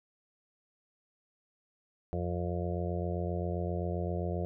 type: harmonic tone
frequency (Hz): 87.6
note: F2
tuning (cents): +6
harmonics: 1 / 2 / 4 / 5 / 6 / 7 / 8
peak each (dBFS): -34 / -37 / -40 / -41 / -42 / -42 / -43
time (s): 2.13-4.45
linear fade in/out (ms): 0
effects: none